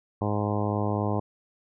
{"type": "harmonic tone", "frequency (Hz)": 103.83, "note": "G#2", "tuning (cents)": 0, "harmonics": [1, 2, 3, 4, 5, 6, 7, 8, 9, 10], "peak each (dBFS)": [-28, -31, -33, -34, -35, -36, -36, -37, -38, -38], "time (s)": [0.21, 1.2], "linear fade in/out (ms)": 5, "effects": []}